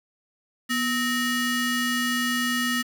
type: ring-modulated tone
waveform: 30% pulse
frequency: 1046.5 Hz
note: C6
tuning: in tune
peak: -17 dBFS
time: 0.69-2.83 s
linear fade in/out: 20 ms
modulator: 803 Hz
effects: 8-bit